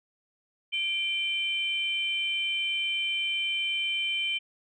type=tone pair together; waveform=sine; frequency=2369 / 3079 Hz; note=D7 / G7; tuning=+14 / -32 cents; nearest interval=perfect fourth; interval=454 cents; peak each=-29 / -28 dBFS; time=0.72-4.39 s; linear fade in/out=20 ms; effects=tanh soft clip ceiling -19 dBFS